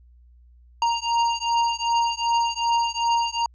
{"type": "beating tone pair", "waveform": "square", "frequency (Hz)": [932.3, 934.9], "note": ["A#5", "A#5"], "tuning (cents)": [0, 5], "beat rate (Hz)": 2.6, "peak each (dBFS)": -24, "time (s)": [0.82, 3.46], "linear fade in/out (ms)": 2, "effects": ["added 60 Hz sine -49 dBFS peak until 3.54 s", "resampled to 16000 Hz"]}